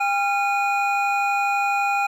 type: tone cluster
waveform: triangle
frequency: 804 / 1379 / 2464 Hz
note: G5 / F6 / D#7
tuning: +44 / -22 / -17 cents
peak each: -19 / -25 / -23 dBFS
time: 0-2.07 s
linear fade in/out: 10 ms
effects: none